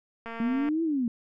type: click train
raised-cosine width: 0.5 ms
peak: -24 dBFS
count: 99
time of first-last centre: 0.26-0.688 s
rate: 229 Hz
type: linear two-way sweep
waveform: sine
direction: up then down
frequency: 224.8 to 334.9 to 224.8 Hz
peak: -24 dBFS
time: 0.4-1.08 s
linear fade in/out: 2 ms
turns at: 0.83 s
effects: none